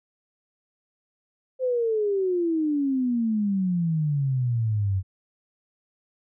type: exponential sweep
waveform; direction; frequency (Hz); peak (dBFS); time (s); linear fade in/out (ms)
sine; down; 523.3 to 92.5; -21; 1.59-5.03; 50
effects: none